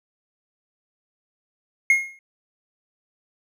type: tone with exponential decay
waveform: triangle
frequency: 2150 Hz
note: C7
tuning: 47 cents sharp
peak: -9 dBFS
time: 1.9-2.19 s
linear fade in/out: 2 ms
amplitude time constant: 61 ms
effects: none